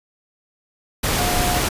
sine tone in noise, 717 Hz, F5, 45 cents sharp, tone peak -23 dBFS, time 1.18-1.6 s, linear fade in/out 10 ms, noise pink, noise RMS -20 dBFS, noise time 1.03-1.69 s, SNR -6 dB, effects resampled to 32000 Hz

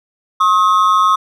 triangle ring-modulated tone, 1174.7 Hz, D6, in tune, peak -4 dBFS, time 0.4-1.16 s, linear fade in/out 10 ms, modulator 96.1 Hz, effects none

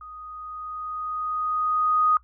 sine tone with level ramp, 1244.5 Hz, D#6, in tune, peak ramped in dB -39 to -16 dBFS, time 0.01-2.17 s, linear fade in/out 2 ms, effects noise-tail reverb RT60 0.1 s tail -19 dB re dry + added 60 Hz sine -54 dBFS peak until 2.23 s

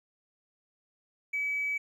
triangle tone, 2286 Hz, D7, 47 cents flat, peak -25 dBFS, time 1.33-1.78 s, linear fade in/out 10 ms, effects tanh soft clip ceiling -26 dBFS

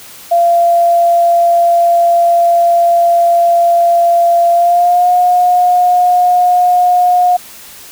sine tone with pitch glide, 687 to 718.2 Hz, F5 to F5, -29 to +48 cents, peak -6 dBFS, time 0.31-7.37 s, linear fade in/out 10 ms, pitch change +77 cents, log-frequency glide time 4.52-5.1 s, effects white hiss -34 dBFS RMS until 7.91 s

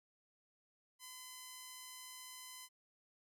5% pulse tone, 1018 Hz, C6, 48 cents flat, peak -38 dBFS, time 0.99-2.69 s, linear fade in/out 50 ms, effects none

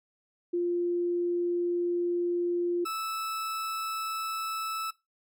sine / 40% pulse tone pair in turn, 349.2 / 1311.6 Hz, F4 / E6, 0 / -9 cents, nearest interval octave + major seventh, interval 2291 cents, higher second, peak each -25 / -30 dBFS, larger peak first, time 0.53-2.85 / 2.85-4.91 s, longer first, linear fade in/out 10 ms, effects noise-tail reverb RT60 0.2 s tail -18 dB re dry

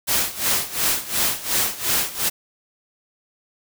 white noise with tremolo, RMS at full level -19 dBFS, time 0.07-2.3 s, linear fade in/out 20 ms, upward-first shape sine, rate 2.8 Hz, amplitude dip 85%, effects none

